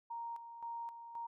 sine tone with tremolo, 932 Hz, A#5, 1 cent flat, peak -40 dBFS, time 0.1-1.27 s, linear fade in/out 10 ms, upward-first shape square, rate 1.9 Hz, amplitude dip 60%, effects none

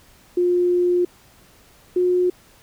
sine tone pair in turn, 355 / 360.4 Hz, F4 / F#4, +28 / -45 cents, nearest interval unison, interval 27 cents, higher second, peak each -15 dBFS, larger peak neither, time 0.37-1.05 / 1.96-2.3 s, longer first, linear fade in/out 5 ms, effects pink hiss -52 dBFS RMS until 2.62 s

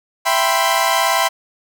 sawtooth chord, C major seventh, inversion first, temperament equal with one note detuned, 664.6 / 784 / 987.8 / 1046.5 Hz, E5 / G5 / B5 / C6, +14 / 0 / 0 / 0 cents, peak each -16 dBFS, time 0.25-1.29 s, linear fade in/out 20 ms, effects none

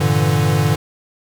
square chord, E half-diminished seventh, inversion first, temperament equal with one note detuned, 99.65 / 116.54 / 146.83 / 164.81 Hz, G2 / Bb2 / D3 / E3, +29 / 0 / 0 / 0 cents, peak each -20 / -21 / -17 / -23 dBFS, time 0-0.76 s, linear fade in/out 10 ms, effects none

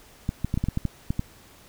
clicks, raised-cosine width 5 ms, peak -12 dBFS, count 10, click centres 0.291 / 0.446 / 0.541 / 0.575 / 0.64 / 0.686 / 0.774 / 0.853 / 1.105 / 1.194 s, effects pink hiss -52 dBFS RMS until 1.68 s

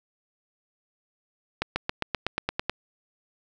accelerating click train, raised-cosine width 0.3 ms, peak -9 dBFS, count 10, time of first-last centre 1.62-2.696 s, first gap 140 ms, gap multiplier 0.96, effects none

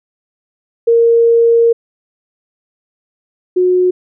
sine tone pair in turn, 464.2 / 364 Hz, A#4 / F#4, -7 / -28 cents, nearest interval major third, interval 421 cents, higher first, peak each -6 / -8 dBFS, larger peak first, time 0.87-1.73 / 3.56-3.91 s, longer first, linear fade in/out 10 ms, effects none

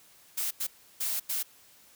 blue noise bursts at uneven times, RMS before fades -31 dBFS, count 4, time 0.37-0.51 / 0.6-0.67 / 1-1.2 / 1.29-1.43 s, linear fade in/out 10 ms, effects white hiss -58 dBFS RMS until 1.95 s

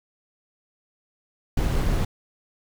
brown noise, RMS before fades -22 dBFS, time 1.57-2.05 s, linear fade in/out 5 ms, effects none

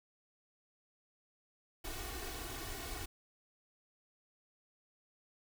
pink noise with comb filter, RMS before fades -43 dBFS, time 1.84-3.06 s, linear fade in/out 10 ms, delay 2.7 ms, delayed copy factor +0.95, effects none

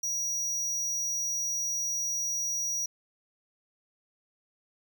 square tone, 5780 Hz, F#8, 41 cents flat, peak -29 dBFS, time 0.03-2.86 s, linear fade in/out 5 ms, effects none

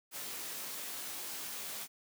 white noise with comb filter, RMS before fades -42 dBFS, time 0.11-1.88 s, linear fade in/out 50 ms, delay 19 ms, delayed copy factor +0.6, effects high-pass 150 Hz 12 dB/octave

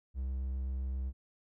triangle tone with vibrato, 65.41 Hz, C2, in tune, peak -31 dBFS, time 0.14-1.13 s, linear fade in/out 50 ms, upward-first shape sine, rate 7.6 Hz, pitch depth 10 cents each way, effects none

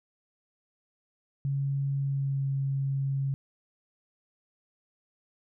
sine tone with pitch glide, 138.59 to 136.84 Hz, C#3 to C#3, 0 to -22 cents, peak -26 dBFS, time 1.45-3.34 s, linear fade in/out 0 ms, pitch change -22 cents, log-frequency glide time 1.98-2.47 s, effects none

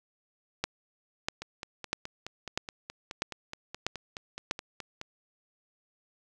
two click trains, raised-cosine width 0.2 ms, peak -21 / -11 dBFS, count 18 / 7, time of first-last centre 1.42-5.014 / 0.64-4.511 s, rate 4.73 / 1.55 Hz, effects none

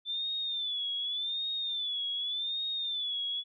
sine tone with vibrato, 3520 Hz, A7, in tune, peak -31 dBFS, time 0.05-3.44 s, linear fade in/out 50 ms, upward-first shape sine, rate 0.86 Hz, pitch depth 100 cents each way, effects none

